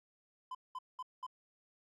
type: tone bursts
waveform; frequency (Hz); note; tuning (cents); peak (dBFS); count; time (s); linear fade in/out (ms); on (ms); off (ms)
triangle; 1016; B5; +49; -38; 4; 0.51-1.266; 5; 39; 200
effects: none